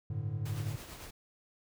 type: chord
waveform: triangle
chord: G suspended second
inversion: none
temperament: equal with one note detuned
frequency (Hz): 98 / 110 / 147.26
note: G2 / A2 / D3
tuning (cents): 0 / 0 / +5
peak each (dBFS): -37 / -34 / -37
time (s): 0.1-0.76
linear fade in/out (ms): 5
type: noise with tremolo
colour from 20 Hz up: pink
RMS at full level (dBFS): -46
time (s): 0.45-1.11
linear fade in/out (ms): 10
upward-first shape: sine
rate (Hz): 9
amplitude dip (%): 40
effects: none